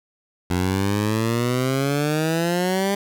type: exponential sweep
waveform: 15% pulse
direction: up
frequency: 88.1 to 201.1 Hz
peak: -13 dBFS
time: 0.5-2.95 s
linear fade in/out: 5 ms
effects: none